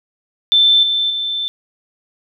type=tone with level steps; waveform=sine; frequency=3542 Hz; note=A7; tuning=11 cents sharp; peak=-8 / -14 / -18 dBFS; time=0.52-1.48 s; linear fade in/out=0 ms; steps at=0.83 / 1.1 s; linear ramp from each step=2 ms; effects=none